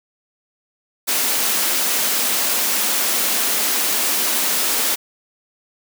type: high-pass noise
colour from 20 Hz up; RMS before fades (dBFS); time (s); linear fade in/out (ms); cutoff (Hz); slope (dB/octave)
white; -19; 1.07-4.96; 20; 190; 96
effects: none